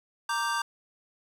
square chord, G minor, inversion first, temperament equal, 932.3 / 1174.7 / 1568 Hz, Bb5 / D6 / G6, 0 / 0 / 0 cents, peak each -32 dBFS, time 0.29-0.62 s, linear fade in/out 5 ms, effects low-pass 11000 Hz 12 dB/octave + 9-bit

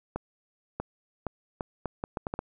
accelerating click train, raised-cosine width 1 ms, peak -17 dBFS, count 10, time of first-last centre 0.16-2.391 s, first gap 640 ms, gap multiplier 0.73, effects none

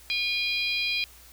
harmonic tone, 810 Hz, G#5, 43 cents flat, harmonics 3 / 4 / 5 / 6, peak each -27 / -32 / -33 / -34 dBFS, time 0.1-1.04 s, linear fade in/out 0 ms, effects added 60 Hz sine -54 dBFS peak until 1.32 s + white hiss -52 dBFS RMS until 1.32 s

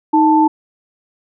sine tone pair together, 312.8 / 882 Hz, D#4 / A5, +9 / +4 cents, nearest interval octave + tritone, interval 1795 cents, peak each -11 dBFS, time 0.13-0.48 s, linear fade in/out 10 ms, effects none

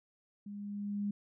sine tone with level ramp, 203.9 Hz, G#3, 32 cents flat, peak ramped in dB -42 to -31 dBFS, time 0.46-1.11 s, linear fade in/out 5 ms, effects none

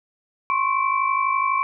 sine tone cluster, 1047 / 1099 / 2326 Hz, C6 / C#6 / D7, +1 / -15 / -17 cents, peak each -23 / -21 / -26 dBFS, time 0.5-1.63 s, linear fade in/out 0 ms, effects none

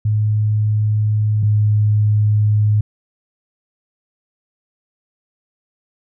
sine tone pair in turn, 106.6 / 105.62 Hz, G#2 / G#2, +46 / +30 cents, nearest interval unison, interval 16 cents, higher first, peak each -13 / -11 dBFS, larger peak second, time 0.05-1.43 / 1.43-2.81 s, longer neither, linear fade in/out 5 ms, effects none

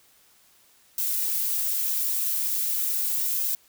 violet noise with flanger, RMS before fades -26 dBFS, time 0.98-3.55 s, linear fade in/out 2 ms, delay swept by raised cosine 1.9 to 3.9 ms, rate 0.4 Hz, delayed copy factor +0.5, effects white hiss -59 dBFS RMS until 3.68 s

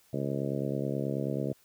harmonic tone, 69.3 Hz, C#2, in tune, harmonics 2 / 3 / 4 / 5 / 6 / 7 / 8 / 9, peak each -34 / -36 / -37 / -38 / -39 / -39 / -40 / -41 dBFS, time 0.13-1.53 s, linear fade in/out 5 ms, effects white hiss -64 dBFS RMS until 1.64 s

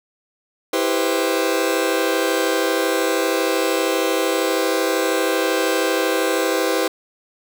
sawtooth chord, C major seventh, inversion first, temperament just, 327 / 392.4 / 490.5 / 523.3 Hz, E4 / G4 / B4 / C5, -14 / +2 / -12 / 0 cents, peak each -19 dBFS, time 0.73-6.88 s, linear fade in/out 5 ms, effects none

